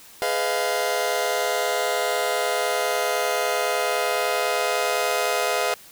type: chord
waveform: sawtooth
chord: F half-diminished seventh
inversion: first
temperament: just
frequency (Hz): 419.1 / 502.9 / 628.6 / 698.5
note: Ab4 / Cb5 / Eb5 / F5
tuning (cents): +16 / +31 / +18 / 0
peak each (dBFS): -25 / -23 / -24 / -22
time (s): 0.22-5.74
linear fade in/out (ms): 0
effects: white hiss -47 dBFS RMS until 5.91 s